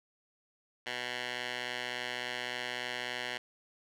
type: tone with band-pass filter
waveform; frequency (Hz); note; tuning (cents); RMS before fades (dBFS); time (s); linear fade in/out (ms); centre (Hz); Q
10% pulse; 123.47; B2; 0; -38; 0.86-3.38; 10; 2500; 1.4
effects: none